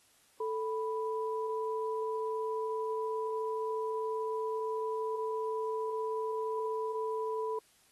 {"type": "tone pair together", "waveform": "sine", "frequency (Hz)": [440, 987.8], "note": ["A4", "B5"], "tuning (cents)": [0, 0], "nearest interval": "octave + major second", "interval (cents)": 1400, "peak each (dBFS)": [-33, -37], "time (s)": [0.4, 7.59], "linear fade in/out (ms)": 5, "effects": ["white hiss -66 dBFS RMS until 7.91 s", "AAC 32 kbps"]}